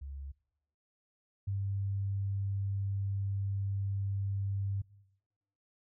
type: tone pair in turn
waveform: sine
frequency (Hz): 69.3 / 98.73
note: C#2 / G2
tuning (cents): 0 / +13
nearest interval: tritone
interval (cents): 613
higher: second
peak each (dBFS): -40 / -31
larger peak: second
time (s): 0.01-0.32 / 1.47-4.82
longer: second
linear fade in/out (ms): 10
effects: noise-tail reverb RT60 0.9 s tail -22 dB re dry